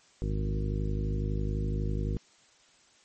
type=harmonic tone with a mistuned harmonic; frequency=51.91 Hz; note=G#1; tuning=in tune; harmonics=1 / 2 / 3 / 4 / 5 / 6 / 7 / 9; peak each=-30 / -34 / -35 / -41 / -41 / -46 / -41 / -44 dBFS; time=0.22-2.17 s; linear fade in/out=0 ms; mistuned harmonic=1; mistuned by=+56 cents; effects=white hiss -61 dBFS RMS until 3.04 s + MP3 32 kbps